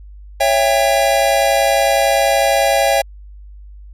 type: chord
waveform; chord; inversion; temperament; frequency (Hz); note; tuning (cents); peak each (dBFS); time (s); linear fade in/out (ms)
square; C# diminished; none; just; 554.4 / 665.2 / 798.3; C#5 / E5 / G5; 0 / +16 / +31; -17; 0.4-3.02; 10
effects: added 50 Hz sine -34 dBFS peak until 3.93 s + resampled to 32000 Hz